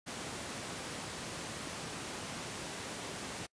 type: high-pass noise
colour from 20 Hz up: pink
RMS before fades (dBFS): -42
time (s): 0.06-3.47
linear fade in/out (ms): 20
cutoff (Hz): 120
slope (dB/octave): 12
effects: noise-tail reverb RT60 0.1 s tail -26 dB re dry + resampled to 22050 Hz